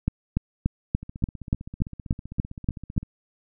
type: two click trains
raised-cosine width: 5 ms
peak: -9 / -24 dBFS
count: 11 / 32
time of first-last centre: 0.08-2.979 / 1.03-3.03 s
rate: 3.45 / 15.5 Hz
effects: none